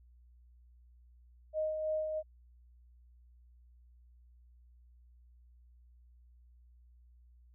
sine tone with tremolo, 622.3 Hz, D#5, in tune, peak -30 dBFS, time 1.53-2.23 s, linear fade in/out 50 ms, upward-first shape sine, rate 3.1 Hz, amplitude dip 40%, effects added 60 Hz sine -58 dBFS peak until 7.54 s

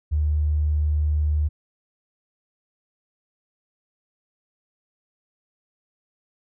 triangle tone with tanh clipping, 75.5 Hz, D2, 48 cents sharp, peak -18 dBFS, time 0.11-1.49 s, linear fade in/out 20 ms, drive 3 dB, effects none

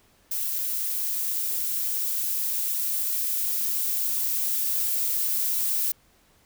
violet noise with level ramp, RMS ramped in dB -28 to -25 dBFS, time 0.31-5.92 s, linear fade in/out 5 ms, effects pink hiss -61 dBFS RMS until 6.45 s

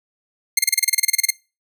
10% pulse tone bursts, 2115 Hz, C7, 18 cents sharp, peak -3 dBFS, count 15, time 0.57-1.305 s, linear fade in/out 5 ms, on 21 ms, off 30 ms, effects noise-tail reverb RT60 0.3 s tail -24 dB re dry

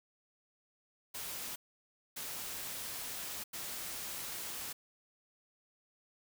white noise bursts at uneven times, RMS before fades -42 dBFS, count 3, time 1.14-1.56 / 2.16-3.44 / 3.53-4.73 s, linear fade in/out 10 ms, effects none

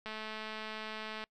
click train, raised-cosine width 0.3 ms, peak -26 dBFS, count 257, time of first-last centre 0.06-1.24 s, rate 217 Hz, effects noise-tail reverb RT60 0.1 s tail -26 dB re dry

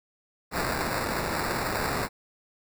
white noise with sample-and-hold, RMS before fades -29 dBFS, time 0.51-2.09 s, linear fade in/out 50 ms, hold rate 3150 Hz, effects none

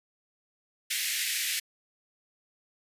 pink high-pass noise, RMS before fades -30 dBFS, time 0.9-1.6 s, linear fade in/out 10 ms, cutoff 1800 Hz, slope 48 dB/octave, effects resampled to 32000 Hz

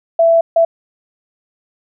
sine tone bursts at uneven times, 665 Hz, E5, 15 cents sharp, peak -7 dBFS, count 2, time 0.19-0.41 / 0.56-0.65 s, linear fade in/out 5 ms, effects none

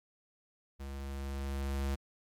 square tone with level ramp, 68.7 Hz, C#2, 15 cents flat, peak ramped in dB -41 to -31 dBFS, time 0.79-1.96 s, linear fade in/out 20 ms, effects MP3 96 kbps

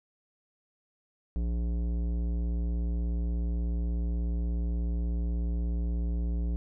sine tone with tanh clipping, 58.27 Hz, A#1, in tune, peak -29 dBFS, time 1.36-6.56 s, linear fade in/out 0 ms, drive 14 dB, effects none

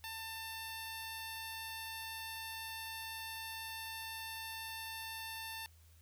5% pulse tone with notch filter, 894 Hz, A5, 27 cents sharp, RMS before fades -45 dBFS, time 0.04-5.66 s, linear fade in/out 0 ms, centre 7200 Hz, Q 0.9, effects added 81 Hz sine -60 dBFS peak until 6.01 s + white hiss -69 dBFS RMS until 6.01 s

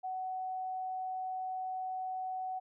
sine tone, 748 Hz, F#5, 19 cents sharp, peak -35 dBFS, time 0.03-2.6 s, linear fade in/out 20 ms, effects none

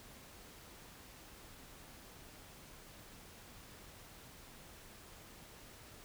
silence, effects pink hiss -56 dBFS RMS until 6.04 s

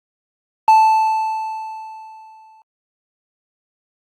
triangle tone with exponential decay, 878 Hz, A5, 4 cents flat, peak -4 dBFS, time 0.68-2.62 s, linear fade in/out 1 ms, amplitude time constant 420 ms, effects Opus 32 kbps

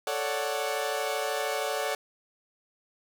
sawtooth chord, D major seventh, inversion second, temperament equal, 440 / 554.4 / 587.3 / 740 Hz, A4 / C#5 / D5 / F#5, 0 / 0 / 0 / 0 cents, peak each -30 dBFS, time 0.07-1.95 s, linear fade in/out 2 ms, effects none

